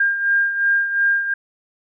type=beating tone pair; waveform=sine; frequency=1605 / 1607.8 Hz; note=G6 / G6; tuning=+40 / +43 cents; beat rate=2.8 Hz; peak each=-16 / -23 dBFS; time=0-1.34 s; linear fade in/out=5 ms; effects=none